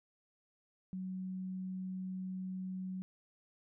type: tone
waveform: sine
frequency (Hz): 186.5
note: F#3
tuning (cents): +14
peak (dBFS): -38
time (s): 0.93-3.02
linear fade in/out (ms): 0
effects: none